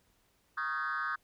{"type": "tone with frequency modulation", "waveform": "sine", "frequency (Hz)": 1389, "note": "F6", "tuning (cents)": -10, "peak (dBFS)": -30, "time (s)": [0.57, 1.16], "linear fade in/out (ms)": 10, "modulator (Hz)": 146, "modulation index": 1.9, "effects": ["tanh soft clip ceiling -29 dBFS", "pink hiss -71 dBFS RMS until 1.23 s"]}